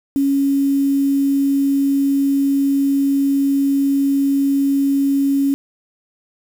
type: tone with quantisation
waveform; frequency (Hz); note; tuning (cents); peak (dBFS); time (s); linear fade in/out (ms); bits
sine; 277.2; C#4; 0; -13; 0.16-5.54; 0; 6
effects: none